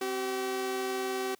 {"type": "tone pair together", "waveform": "sawtooth", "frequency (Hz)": [261.6, 382.6], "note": ["C4", "G4"], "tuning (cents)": [0, -42], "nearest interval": "perfect fifth", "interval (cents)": 658, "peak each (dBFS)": [-36, -27], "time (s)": [0.01, 1.35], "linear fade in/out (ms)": 5, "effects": ["white hiss -65 dBFS RMS until 1.39 s"]}